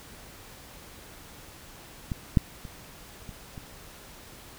clicks, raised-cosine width 5 ms, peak -17 / -6 / -27 / -28 / -27 dBFS, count 5, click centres 2.118 / 2.372 / 2.652 / 3.292 / 3.578 s, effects pink hiss -48 dBFS RMS until 4.58 s

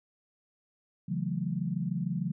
sine chord, F# minor seventh, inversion second, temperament equal with one note detuned, 138.59 / 164.81 / 185 / 218.4 Hz, C#3 / E3 / F#3 / A3, 0 / 0 / 0 / -13 cents, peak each -36 / -33 / -33 / -39 dBFS, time 1.08-2.32 s, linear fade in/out 10 ms, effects none

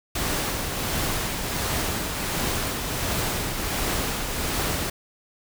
pink noise with tremolo, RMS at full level -25 dBFS, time 0.15-4.9 s, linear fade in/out 5 ms, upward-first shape triangle, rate 1.4 Hz, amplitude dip 40%, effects none

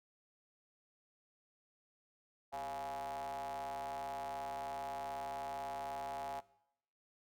square ring-modulated tone, 73.3 Hz, D2, 3 cents flat, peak -38 dBFS, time 2.52-6.41 s, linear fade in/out 20 ms, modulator 765 Hz, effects noise-tail reverb RT60 0.8 s tail -20 dB re dry

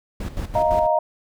brown noise with tremolo, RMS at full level -26 dBFS, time 0.2-0.87 s, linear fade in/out 5 ms, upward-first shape square, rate 5.9 Hz, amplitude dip 70%
sine chord, Eb suspended second, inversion none, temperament equal, 622.3 / 698.5 / 932.3 Hz, Eb5 / F5 / Bb5, 0 / 0 / 0 cents, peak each -19 / -22 / -21 dBFS, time 0.55-0.99 s, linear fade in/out 5 ms
effects none

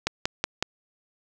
click train, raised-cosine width 0.2 ms, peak -6 dBFS, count 4, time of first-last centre 0.07-0.626 s, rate 5.4 Hz, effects none

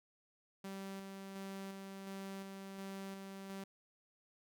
sawtooth tone with tremolo, 194.4 Hz, G3, 14 cents flat, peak -40 dBFS, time 0.64-3.64 s, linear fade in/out 5 ms, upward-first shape square, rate 1.4 Hz, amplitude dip 30%, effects none

